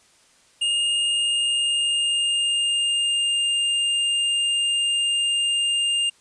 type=tone with pitch glide; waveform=square; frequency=2834 to 2808 Hz; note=F7 to F7; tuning=+25 to +9 cents; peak=-20 dBFS; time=0.61-6.1 s; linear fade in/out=10 ms; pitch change=-16 cents; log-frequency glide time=1.01-3.45 s; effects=white hiss -57 dBFS RMS until 6.2 s + resampled to 22050 Hz